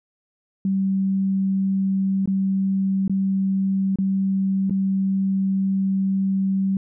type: tone with dropouts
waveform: sine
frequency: 193 Hz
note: G3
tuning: 27 cents flat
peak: -18 dBFS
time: 0.65-6.77 s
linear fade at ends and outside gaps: 2 ms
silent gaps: 2.258-2.275 / 3.079-3.096 / 3.958-3.986 / 4.697-4.707 s
effects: none